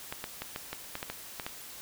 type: clicks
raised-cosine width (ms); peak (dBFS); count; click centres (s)
0.3; -19; 10; 0.125 / 0.241 / 0.42 / 0.561 / 0.73 / 0.954 / 1.029 / 1.1 / 1.398 / 1.465
effects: white hiss -46 dBFS RMS until 1.81 s